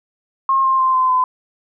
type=tone with pitch steps; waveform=sine; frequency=1073 / 1058.8 / 1044.9 / 1031.1 / 1017.5 Hz; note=C6 / C6 / C6 / C6 / C6; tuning=+43 / +20 / -3 / -26 / -49 cents; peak=-12 dBFS; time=0.49-1.24 s; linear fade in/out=2 ms; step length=150 ms; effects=none